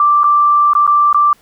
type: tone with dropouts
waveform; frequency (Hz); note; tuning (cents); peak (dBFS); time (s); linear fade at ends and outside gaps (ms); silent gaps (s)
sine; 1174.7; D6; 0; -7; 0-1.33; 2; 0.234-0.241 / 0.734-0.751 / 0.867-0.876 / 1.129-1.145
effects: pink hiss -51 dBFS RMS until 1.41 s